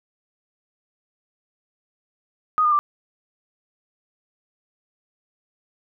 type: tone with pitch steps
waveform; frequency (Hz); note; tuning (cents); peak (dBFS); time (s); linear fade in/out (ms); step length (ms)
sine; 1244.5 / 1211.2 / 1178.7; D#6 / D#6 / D6; 0 / -47 / +6; -15; 2.58-2.79; 0; 70
effects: none